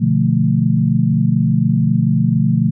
sine chord, B half-diminished seventh, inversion none, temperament equal with one note detuned, 123.47 / 147.51 / 174.61 / 220 Hz, B2 / D3 / F3 / A3, 0 / +8 / 0 / 0 cents, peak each -17 dBFS, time 0-2.71 s, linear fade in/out 20 ms, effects none

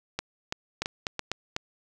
two click trains, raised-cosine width 0.2 ms, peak -11 / -12 dBFS, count 4 / 4, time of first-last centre 0.82-1.564 / 0.19-1.193 s, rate 4.03 / 2.99 Hz, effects none

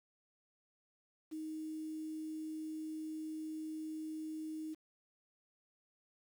sine tone with quantisation, 313.1 Hz, D#4, 11 cents sharp, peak -40 dBFS, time 1.31-4.75 s, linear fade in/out 20 ms, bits 10, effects none

